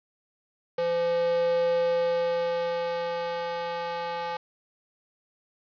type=tone with high-pass filter sweep; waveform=square; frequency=170.7 Hz; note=F3; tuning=39 cents flat; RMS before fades=-27 dBFS; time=0.78-4.37 s; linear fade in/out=5 ms; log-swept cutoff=460 to 700 Hz; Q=5.3; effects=resampled to 11025 Hz + 8-bit